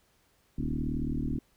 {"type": "tone with frequency modulation", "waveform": "sine", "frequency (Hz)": 141.4, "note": "C#3", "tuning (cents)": 35, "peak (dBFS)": -28, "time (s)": [0.58, 1.39], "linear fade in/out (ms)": 5, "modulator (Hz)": 38.5, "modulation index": 4.2, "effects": ["pink hiss -68 dBFS RMS until 1.56 s"]}